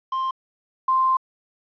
triangle / sine tone pair in turn, 1052 / 1046.1 Hz, C6 / C6, +9 / -1 cents, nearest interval unison, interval 10 cents, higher first, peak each -20 / -16 dBFS, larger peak second, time 0.12-0.31 / 0.88-1.17 s, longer second, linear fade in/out 5 ms, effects resampled to 11025 Hz + 9-bit

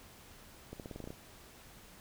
accelerating click train, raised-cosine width 2 ms, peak -30 dBFS, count 9, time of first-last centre 0.73-1.105 s, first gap 68 ms, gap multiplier 0.89, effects pink hiss -56 dBFS RMS until 2 s

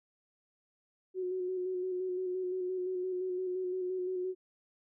sine tone with vibrato, 367.7 Hz, F#4, 11 cents flat, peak -32 dBFS, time 1.14-4.35 s, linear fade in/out 50 ms, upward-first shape square, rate 5.8 Hz, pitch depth 23 cents each way, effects none

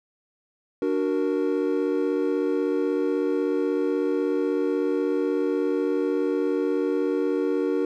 triangle chord, D augmented, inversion none, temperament equal, 293.7 / 370 / 466.2 Hz, D4 / F#4 / A#4, 0 / 0 / 0 cents, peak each -24 dBFS, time 0.82-7.85 s, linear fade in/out 2 ms, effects none

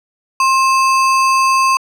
sine tone with sample-and-hold, 1062 Hz, C6, 25 cents sharp, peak -9 dBFS, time 0.4-1.77 s, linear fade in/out 2 ms, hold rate 3675 Hz, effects low-pass 8000 Hz 12 dB/octave

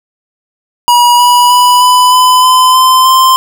square tone with pitch steps, 965 / 975.6 / 986.4 / 997.3 / 1008.3 / 1019.4 / 1030.7 / 1042.1 Hz, B5 / B5 / B5 / B5 / B5 / C6 / C6 / C6, -40 / -21 / -2 / +17 / +36 / -45 / -26 / -7 cents, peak -4 dBFS, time 0.88-3.36 s, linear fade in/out 0 ms, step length 310 ms, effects none

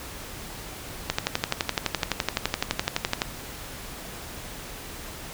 click train, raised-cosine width 0.2 ms, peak -5 dBFS, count 26, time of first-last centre 1.1-3.219 s, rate 11.8 Hz, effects pink hiss -39 dBFS RMS until 5.33 s

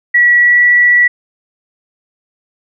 sine tone with pitch glide, 1934 to 1947.5 Hz, B6 to B6, -37 to -25 cents, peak -5 dBFS, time 0.14-1.08 s, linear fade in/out 10 ms, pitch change +12 cents, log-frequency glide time 0.38-0.62 s, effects none

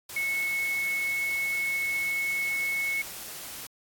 sine tone in noise, 2197 Hz, C#7, 16 cents flat, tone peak -26 dBFS, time 0.16-3.02 s, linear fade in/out 5 ms, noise white, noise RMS -40 dBFS, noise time 0.09-3.67 s, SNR +11 dB, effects AAC 64 kbps

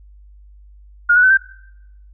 sine tone with pitch steps, 1427 / 1472.2 / 1518.9 / 1567 Hz, F6 / F#6 / F#6 / G6, +37 / -9 / +45 / -1 cents, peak -8 dBFS, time 1.09-1.374 s, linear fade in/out 10 ms, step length 71 ms, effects noise-tail reverb RT60 0.9 s tail -25 dB re dry + added 50 Hz sine -41 dBFS peak until 2.13 s

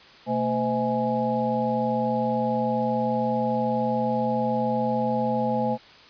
sine tone cluster, 126.1 / 226 / 513 / 640 / 835 Hz, B2 / A3 / C5 / D#5 / G#5, +36 / +47 / -34 / +49 / +9 cents, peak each -34 / -26 / -27 / -32 / -27 dBFS, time 0.26-5.78 s, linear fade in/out 50 ms, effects white hiss -49 dBFS RMS until 6.09 s + resampled to 11025 Hz

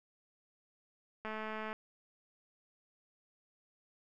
click train, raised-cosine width 0.5 ms, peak -27 dBFS, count 105, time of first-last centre 1.25-1.729 s, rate 217 Hz, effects none

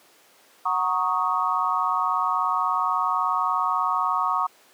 sine chord, D# minor seventh, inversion first, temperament equal with one note detuned, 740 / 932.3 / 1108.7 / 1248.8 Hz, F#5 / A#5 / C#6 / D#6, 0 / 0 / 0 / +6 cents, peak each -29 / -27 / -24 / -26 dBFS, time 0.65-4.47 s, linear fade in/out 10 ms, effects pink hiss -55 dBFS RMS until 4.73 s + high-pass 400 Hz 12 dB/octave

